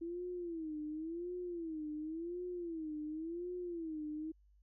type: tone with vibrato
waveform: sine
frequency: 329.6 Hz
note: E4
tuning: in tune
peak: -39 dBFS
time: 0.01-4.32 s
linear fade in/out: 10 ms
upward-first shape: sine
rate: 0.92 Hz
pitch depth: 150 cents each way
effects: added 50 Hz sine -64 dBFS peak until 4.62 s